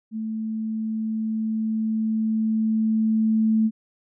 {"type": "tone with level ramp", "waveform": "sine", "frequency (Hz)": 220, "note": "A3", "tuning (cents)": 0, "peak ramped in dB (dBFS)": [-26, -16], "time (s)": [0.11, 3.71], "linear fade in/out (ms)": 50, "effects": []}